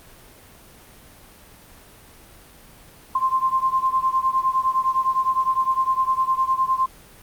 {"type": "beating tone pair", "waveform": "sine", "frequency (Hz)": [1046.5, 1056.3], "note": ["C6", "C6"], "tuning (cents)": [0, 16], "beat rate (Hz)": 9.8, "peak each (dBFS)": [-20, -22], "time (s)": [3.15, 6.86], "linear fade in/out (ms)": 5, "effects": ["pink hiss -47 dBFS RMS until 7.22 s", "Opus 32 kbps"]}